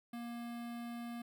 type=tone with notch filter; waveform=square; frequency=236.5 Hz; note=A#3; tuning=25 cents sharp; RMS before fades=-44 dBFS; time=0.13-1.22 s; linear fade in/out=5 ms; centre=6400 Hz; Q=1.2; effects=none